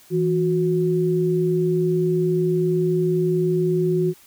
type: tone pair together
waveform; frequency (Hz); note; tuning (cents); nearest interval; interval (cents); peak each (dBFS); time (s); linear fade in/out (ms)
sine; 164.1 / 365.1; E3 / F#4; -8 / -23; octave + major second; 1385; -21 / -19; 0.1-4.14; 50
effects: white hiss -51 dBFS RMS until 4.26 s